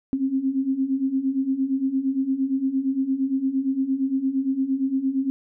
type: beating tone pair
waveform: sine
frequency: 261.6 / 270.3 Hz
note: C4 / C#4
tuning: 0 / -44 cents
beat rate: 8.7 Hz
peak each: -26 / -22 dBFS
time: 0.13-5.3 s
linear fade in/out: 0 ms
effects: none